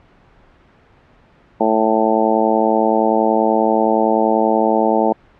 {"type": "harmonic tone", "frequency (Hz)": 110.5, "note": "A2", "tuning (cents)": 8, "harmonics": [2, 3, 4, 5, 6, 7, 8], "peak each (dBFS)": [-20, -20, -20, -20, -20, -20, -20], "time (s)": [1.6, 5.13], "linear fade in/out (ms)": 10, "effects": ["pink hiss -50 dBFS RMS until 5.39 s", "low-pass 2000 Hz 12 dB/octave"]}